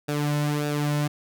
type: tone with flanger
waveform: sawtooth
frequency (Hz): 147.4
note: D3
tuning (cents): +7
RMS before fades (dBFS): -25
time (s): 0.08-1.08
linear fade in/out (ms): 10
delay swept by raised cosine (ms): 0.95 to 2.55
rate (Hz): 1.7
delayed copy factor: -0.65
effects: none